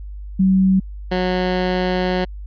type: tone pair in turn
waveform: sine / 15% pulse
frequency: 189.9 / 182.78 Hz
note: F#3 / F#3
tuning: +45 / -21 cents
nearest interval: minor second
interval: 66 cents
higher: first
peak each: -11 dBFS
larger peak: neither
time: 0.39-0.8 / 1.11-2.25 s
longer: second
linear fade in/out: 10 ms
effects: added 50 Hz sine -29 dBFS peak until 2.46 s + resampled to 11025 Hz